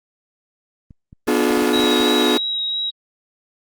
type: clicks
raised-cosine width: 5 ms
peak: -29 dBFS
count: 10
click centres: 0.908 / 1.129 / 1.272 / 1.509 / 1.574 / 1.622 / 1.761 / 1.797 / 1.841 / 2.005 s
type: chord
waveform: 40% pulse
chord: B diminished seventh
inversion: none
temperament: just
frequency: 246.9 / 296.3 / 355.6 / 426.7 Hz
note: B3 / D4 / F4 / Ab4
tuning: 0 / +15 / +31 / +47 cents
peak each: -20 dBFS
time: 1.27-2.38 s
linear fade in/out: 10 ms
type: tone with vibrato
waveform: sine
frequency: 3829 Hz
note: A#7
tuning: 46 cents sharp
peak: -20 dBFS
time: 1.72-2.91 s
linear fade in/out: 20 ms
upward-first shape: triangle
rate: 3 Hz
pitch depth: 14 cents each way
effects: Opus 24 kbps